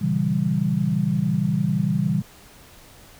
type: chord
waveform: sine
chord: A# diminished seventh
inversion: none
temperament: equal with one note detuned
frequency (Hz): 119.06 / 138.59 / 164.81 / 196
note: A#2 / C#3 / E3 / G3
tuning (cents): +37 / 0 / 0 / 0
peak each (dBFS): -29 / -25 / -23 / -23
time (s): 0.01-2.22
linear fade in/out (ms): 10
effects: pink hiss -48 dBFS RMS until 3.19 s